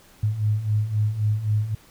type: beating tone pair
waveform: sine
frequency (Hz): 103.8 / 107.6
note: G#2 / A2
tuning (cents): 0 / -38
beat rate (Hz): 3.8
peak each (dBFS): -26 / -21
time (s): 0.23-1.75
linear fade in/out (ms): 5
effects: pink hiss -53 dBFS RMS until 1.9 s